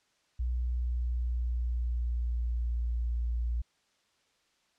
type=tone with pitch glide; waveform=sine; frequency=60.9 to 58.79 Hz; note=B1 to A#1; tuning=-24 to +15 cents; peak=-28 dBFS; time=0.39-3.62 s; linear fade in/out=10 ms; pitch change=-61 cents; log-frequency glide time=0.51-2.85 s; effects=white hiss -71 dBFS RMS until 4.78 s + low-pass 6000 Hz 12 dB/octave